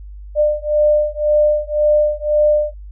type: beating tone pair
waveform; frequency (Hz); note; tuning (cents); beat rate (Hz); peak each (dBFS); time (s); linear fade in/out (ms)
sine; 598 / 599.9; D5 / D5; +31 / +37; 1.9; -15; 0.35-2.74; 50
effects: added 50 Hz sine -31 dBFS peak until 2.91 s